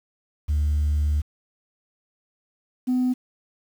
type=tone pair in turn; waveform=sine; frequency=74.4 / 252.1 Hz; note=D2 / B3; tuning=+23 / +36 cents; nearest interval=octave + major sixth; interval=2113 cents; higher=second; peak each=-17 dBFS; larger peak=neither; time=0.48-1.22 / 2.87-3.14 s; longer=first; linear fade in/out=20 ms; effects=tanh soft clip ceiling -17 dBFS + 8-bit